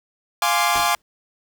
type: chord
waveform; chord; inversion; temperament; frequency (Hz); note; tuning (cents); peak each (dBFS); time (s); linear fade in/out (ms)
sawtooth; D half-diminished seventh; first; equal; 698.5 / 830.6 / 1046.5 / 1174.7; F5 / Ab5 / C6 / D6; 0 / 0 / 0 / 0; -19; 0.42-0.95; 2
type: noise with exponential decay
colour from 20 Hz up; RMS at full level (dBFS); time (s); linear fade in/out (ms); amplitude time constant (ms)
pink; -28; 0.75-1.02; 1; 58
effects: none